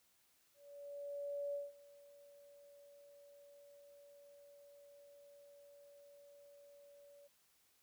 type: tone with ADSR envelope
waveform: sine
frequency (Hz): 571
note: D5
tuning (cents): -49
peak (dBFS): -38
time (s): 0.54-7.28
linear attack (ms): 1000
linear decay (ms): 180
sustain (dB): -21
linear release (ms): 17
effects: white hiss -74 dBFS RMS until 7.82 s